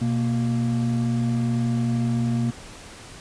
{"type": "tone pair together", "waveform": "triangle", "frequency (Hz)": [123.37, 233.1], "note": ["B2", "A#3"], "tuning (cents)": [-1, 0], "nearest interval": "major seventh", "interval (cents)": 1101, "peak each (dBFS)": -21, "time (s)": [0.01, 2.51], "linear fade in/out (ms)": 10, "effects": ["pink hiss -42 dBFS RMS until 3.2 s", "resampled to 22050 Hz"]}